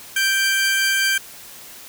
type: tone pair together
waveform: sawtooth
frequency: 1571 / 2354 Hz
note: G6 / D7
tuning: +3 / +3 cents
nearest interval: perfect fifth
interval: 700 cents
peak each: -14 / -20 dBFS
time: 0.16-1.18 s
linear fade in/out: 5 ms
effects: white hiss -40 dBFS RMS until 1.88 s